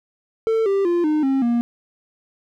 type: tone with pitch steps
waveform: triangle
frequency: 447.2 / 393.8 / 346.8 / 305.4 / 269 / 236.9 Hz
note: A4 / G4 / F4 / D#4 / C4 / A#3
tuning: +28 / +8 / -12 / -32 / +48 / +28 cents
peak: -14 dBFS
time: 0.47-1.61 s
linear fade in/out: 0 ms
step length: 190 ms
effects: none